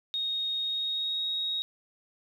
sine tone with pitch glide, 3729 to 3772 Hz, A#7 to A#7, 0 to +20 cents, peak -28 dBFS, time 0.14-1.62 s, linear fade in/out 0 ms, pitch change +20 cents, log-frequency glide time 0.61-1.26 s, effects 10-bit

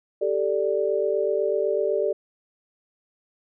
sine chord, G suspended second, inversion none, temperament equal, 392 / 440 / 587.3 Hz, G4 / A4 / D5, 0 / 0 / 0 cents, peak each -25 dBFS, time 0.21-2.13 s, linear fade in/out 10 ms, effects none

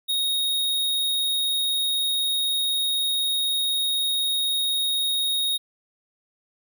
square tone, 3746 Hz, A#7, 8 cents sharp, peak -22 dBFS, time 0.08-5.58 s, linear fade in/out 20 ms, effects none

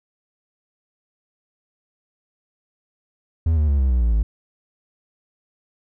triangle tone with pitch steps, 81.3 / 75.86 / 70.78 / 66.04 / 61.61 / 57.49 / 53.64 Hz, E2 / D#2 / C#2 / C2 / B1 / A#1 / A1, -23 / -43 / +37 / +17 / -4 / -23 / -43 cents, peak -13 dBFS, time 3.46-4.23 s, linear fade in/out 5 ms, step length 110 ms, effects none

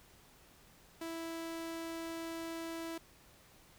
sawtooth tone, 329.6 Hz, E4, in tune, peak -36 dBFS, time 1.01-2.98 s, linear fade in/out 5 ms, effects pink hiss -62 dBFS RMS until 3.78 s

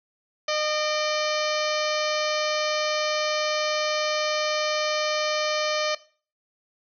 harmonic tone with a mistuned harmonic, 610 Hz, D#5, 34 cents flat, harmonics 1 / 2 / 3 / 4 / 5 / 6 / 7 / 8 / 9 / 10, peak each -26 / -31 / -34 / -33 / -34 / -38 / -35 / -36 / -40 / -37 dBFS, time 0.48-5.95 s, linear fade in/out 5 ms, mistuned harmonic 4, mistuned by -60 cents, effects noise-tail reverb RT60 0.4 s tail -17 dB re dry

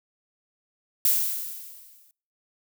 violet noise with exponential decay, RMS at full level -19 dBFS, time 1.05-2.11 s, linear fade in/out 1 ms, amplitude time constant 230 ms, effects noise-tail reverb RT60 0.5 s tail -26 dB re dry

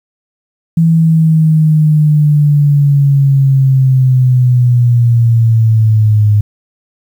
sine linear sweep, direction down, 165.4 to 103.83 Hz, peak -5 dBFS, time 0.77-6.41 s, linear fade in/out 5 ms, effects 7-bit

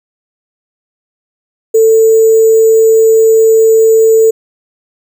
sine tone with sample-and-hold, 445.2 Hz, A4, 20 cents sharp, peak -3 dBFS, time 1.74-4.31 s, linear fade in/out 10 ms, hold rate 7350 Hz, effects none

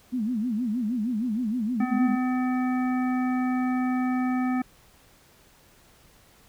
sine tone with vibrato, 230.1 Hz, A#3, 22 cents flat, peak -24 dBFS, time 0.12-2.17 s, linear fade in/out 20 ms, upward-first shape sine, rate 6.4 Hz, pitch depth 190 cents each way
harmonic tone, 253.7 Hz, B3, 47 cents sharp, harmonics 1 / 3 / 5 / 7 / 9, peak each -23 / -33 / -37 / -40 / -42 dBFS, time 1.8-4.62 s, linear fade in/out 5 ms
effects pink hiss -57 dBFS RMS until 6.48 s

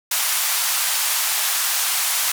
white band-pass noise, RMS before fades -21 dBFS, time 0.11-2.32 s, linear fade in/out 5 ms, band 760 to 15000 Hz, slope 24 dB/octave, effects none

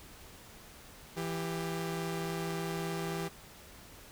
sawtooth tone pair together, 166.04 / 395.6 Hz, E3 / G4, +13 / +16 cents, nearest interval octave + minor third, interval 1503 cents, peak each -32 / -34 dBFS, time 1.16-3.29 s, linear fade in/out 20 ms, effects pink hiss -53 dBFS RMS until 4.11 s

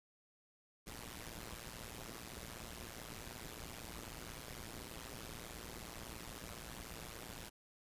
pink noise with amplitude modulation, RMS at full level -45 dBFS, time 0.86-7.5 s, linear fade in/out 20 ms, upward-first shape sine, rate 116 Hz, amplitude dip 100%, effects resampled to 32000 Hz

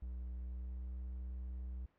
triangle tone with pitch glide, 61.5 to 62.5 Hz, B1 to B1, -7 to +21 cents, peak -39 dBFS, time 0.02-1.86 s, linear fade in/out 5 ms, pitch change +28 cents, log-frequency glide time 0.39-0.94 s, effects pink hiss -75 dBFS RMS until 1.98 s + low-pass 2000 Hz 12 dB/octave

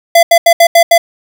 square tone bursts at uneven times, 678 Hz, E5, 49 cents sharp, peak -3 dBFS, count 6, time 0.15-0.23 / 0.31-0.38 / 0.46-0.53 / 0.6-0.67 / 0.75-0.83 / 0.91-0.98 s, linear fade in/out 5 ms, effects none

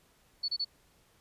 sine tone bursts, 4435 Hz, C#8, in tune, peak -29 dBFS, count 3, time 0.43-0.648 s, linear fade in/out 10 ms, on 54 ms, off 28 ms, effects pink hiss -66 dBFS RMS until 1.2 s + resampled to 32000 Hz

